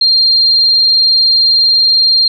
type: tone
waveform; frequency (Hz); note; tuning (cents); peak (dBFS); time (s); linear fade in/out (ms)
sine; 4193; C8; +3; -6; 0.01-2.28; 5
effects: none